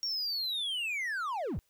triangle linear sweep, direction down, 5600 to 41.55 Hz, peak -30 dBFS, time 0.03-1.59 s, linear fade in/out 0 ms, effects white hiss -73 dBFS RMS until 1.69 s

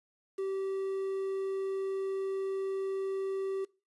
triangle tone with quantisation, 386.7 Hz, G4, 24 cents flat, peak -29 dBFS, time 0.38-3.65 s, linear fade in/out 10 ms, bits 9, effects noise-tail reverb RT60 0.3 s tail -22 dB re dry + resampled to 24000 Hz

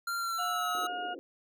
square tone with pitch glide, 1384 to 1283.9 Hz, F6 to E6, -16 to -46 cents, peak -32 dBFS, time 0.07-0.87 s, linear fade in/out 5 ms, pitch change -130 cents, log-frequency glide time 0.18-0.69 s
harmonic tone, 716 Hz, F5, 43 cents sharp, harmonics 1 / 2 / 4, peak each -35 / -39 / -43 dBFS, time 0.38-1.15 s, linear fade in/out 20 ms
pink band-pass noise, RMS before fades -46 dBFS, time 0.75-1.19 s, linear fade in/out 0 ms, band 290 to 520 Hz, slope 48 dB/octave
effects none

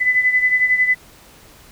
sine beating tone pair, 2003 / 2014 Hz, B6 / B6, +24 / +33 cents, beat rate 11 Hz, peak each -14 / -20 dBFS, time 0-0.95 s, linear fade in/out 20 ms, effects pink hiss -46 dBFS RMS until 1.71 s

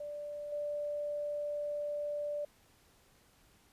sine tone with level steps, 587.3 Hz, D5, in tune, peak -39 / -34 dBFS, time 0-2.45 s, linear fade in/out 5 ms, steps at 0.52 s, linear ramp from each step 5 ms, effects pink hiss -66 dBFS RMS until 3.72 s + resampled to 32000 Hz

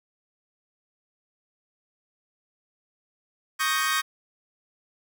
sawtooth chord, Eb dominant seventh, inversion third, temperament equal, 1108.7 / 1244.5 / 1568 / 1864.7 Hz, Db6 / Eb6 / G6 / Bb6, 0 / 0 / 0 / 0 cents, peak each -25 dBFS, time 3.59-4.02 s, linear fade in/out 20 ms, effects none

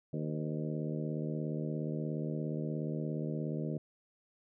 harmonic tone with a mistuned harmonic, 77 Hz, D#2, 17 cents flat, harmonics 2 / 3 / 4 / 5 / 6 / 7 / 8, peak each -36 / -40 / -42 / -44 / -46 / -47 / -48 dBFS, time 0.13-3.78 s, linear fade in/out 5 ms, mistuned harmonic 7, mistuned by -51 cents, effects none

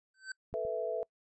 square tone with exponential growth, 1541 Hz, G6, 30 cents flat, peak -36 dBFS, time 0.14-0.32 s, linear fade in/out 5 ms, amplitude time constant 38 ms
clicks, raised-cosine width 5 ms, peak -39 dBFS, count 2, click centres 0.53 / 0.651 s
sine chord, A suspended second, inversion none, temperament equal, 440 / 493.9 / 659.3 Hz, A4 / B4 / E5, 0 / 0 / 0 cents, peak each -37 / -37 / -35 dBFS, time 0.54-1.03 s, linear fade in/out 0 ms
effects noise-tail reverb RT60 0.1 s tail -25 dB re dry + resampled to 22050 Hz

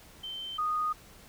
sine tone pair in turn, 3104 / 1236.8 Hz, G7 / D#6, -18 / -11 cents, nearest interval octave + major third, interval 1593 cents, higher first, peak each -36 / -27 dBFS, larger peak second, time 0.23-0.58 / 0.58-0.93 s, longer neither, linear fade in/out 10 ms, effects pink hiss -54 dBFS RMS until 1.28 s

